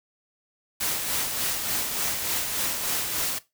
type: noise with tremolo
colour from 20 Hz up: white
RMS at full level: -26 dBFS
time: 0.8-3.39 s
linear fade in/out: 10 ms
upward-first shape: sine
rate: 3.4 Hz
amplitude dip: 40%
effects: noise-tail reverb RT60 0.2 s tail -17 dB re dry